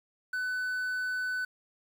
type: tone with quantisation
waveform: triangle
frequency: 1500 Hz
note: F#6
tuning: 23 cents sharp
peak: -28 dBFS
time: 0.33-1.45 s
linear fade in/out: 5 ms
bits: 9
effects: none